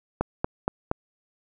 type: click train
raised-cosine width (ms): 1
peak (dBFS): -9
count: 4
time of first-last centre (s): 0.21-0.914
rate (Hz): 4.26
effects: none